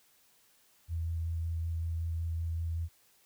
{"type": "tone with vibrato", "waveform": "sine", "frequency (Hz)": 82.7, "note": "E2", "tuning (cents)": 6, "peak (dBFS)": -31, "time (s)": [0.88, 2.89], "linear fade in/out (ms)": 50, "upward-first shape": "square", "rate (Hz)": 5.3, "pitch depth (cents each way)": 10, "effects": ["white hiss -66 dBFS RMS until 3.25 s"]}